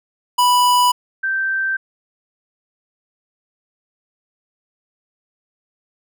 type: tone pair in turn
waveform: square / sine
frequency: 986 / 1561.2 Hz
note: B5 / G6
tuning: -3 / -8 cents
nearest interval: minor sixth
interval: 795 cents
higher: second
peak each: -12 / -17 dBFS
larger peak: first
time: 0.38-0.92 / 1.23-1.77 s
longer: neither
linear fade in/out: 10 ms
effects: none